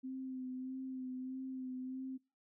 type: tone with vibrato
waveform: sine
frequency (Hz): 259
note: C4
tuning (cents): -17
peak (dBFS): -40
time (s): 0.03-2.18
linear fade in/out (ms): 20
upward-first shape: sine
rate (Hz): 1.6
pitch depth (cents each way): 25
effects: noise-tail reverb RT60 0.3 s tail -23 dB re dry